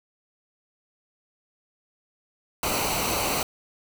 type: noise with comb filter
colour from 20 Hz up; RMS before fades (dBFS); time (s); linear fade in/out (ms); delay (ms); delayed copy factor
pink; -26; 2.63-3.43; 2; 0.58; -0.65
effects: none